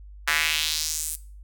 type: tone with high-pass filter sweep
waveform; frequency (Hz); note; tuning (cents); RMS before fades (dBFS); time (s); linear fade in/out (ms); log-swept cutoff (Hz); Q
square; 77.78; D#2; 0; -26; 0.27-1.16; 10; 1600 to 10000; 2.1
effects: noise-tail reverb RT60 0.4 s tail -17 dB re dry + added 50 Hz sine -41 dBFS peak until 1.43 s